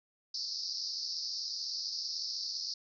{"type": "band-pass noise", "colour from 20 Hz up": "pink", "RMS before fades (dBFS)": -38, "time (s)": [0.34, 2.74], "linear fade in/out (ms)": 5, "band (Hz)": [4400, 5500], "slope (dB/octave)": 96, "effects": []}